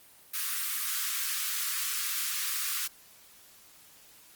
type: high-pass noise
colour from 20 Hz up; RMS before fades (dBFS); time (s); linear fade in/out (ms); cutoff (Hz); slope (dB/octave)
white; -32; 0.33-2.88; 20; 1100; 96
effects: white hiss -56 dBFS RMS until 4.35 s + Opus 32 kbps